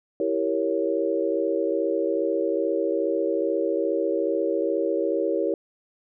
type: chord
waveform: sine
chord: E diminished seventh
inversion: none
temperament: equal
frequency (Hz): 329.6 / 392 / 466.2 / 554.4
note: E4 / G4 / Bb4 / Db5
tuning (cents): 0 / 0 / 0 / 0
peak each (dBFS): -27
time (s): 0.2-5.54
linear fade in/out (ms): 2
effects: none